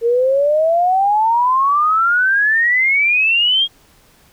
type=exponential sweep; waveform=sine; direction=up; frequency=456.1 to 3283 Hz; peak=-11 dBFS; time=0.01-3.68 s; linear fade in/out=50 ms; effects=pink hiss -51 dBFS RMS until 4.32 s